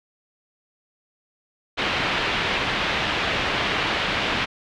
white low-pass noise, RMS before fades -24 dBFS, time 1.77-4.46 s, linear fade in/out 20 ms, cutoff 3300 Hz, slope 24 dB/octave, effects none

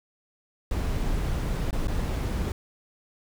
brown noise with dropouts, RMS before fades -27 dBFS, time 0.71-2.52 s, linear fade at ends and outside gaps 2 ms, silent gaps 1.709-1.728 / 1.872-1.881 s, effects none

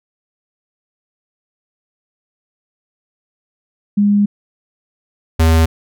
sine / square tone pair in turn, 204.4 / 81.12 Hz, G#3 / E2, -27 / -27 cents, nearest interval octave + major third, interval 1600 cents, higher first, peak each -9 dBFS, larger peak neither, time 3.97-4.26 / 5.39-5.66 s, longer first, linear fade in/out 10 ms, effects none

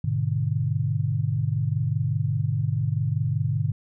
sine chord, G# diminished, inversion none, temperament just, 103.83 / 124.59 / 149.51 Hz, G#2 / B2 / D3, 0 / +16 / +31 cents, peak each -26 dBFS, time 0.04-3.72 s, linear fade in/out 5 ms, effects none

